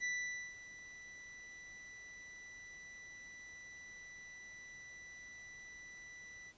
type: tone with ADSR envelope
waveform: 45% pulse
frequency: 1975.5 Hz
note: B6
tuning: in tune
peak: -35 dBFS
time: 0-6.53 s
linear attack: 38 ms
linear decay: 500 ms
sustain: -16 dB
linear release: 39 ms
effects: pink hiss -66 dBFS RMS until 6.57 s + resampled to 16000 Hz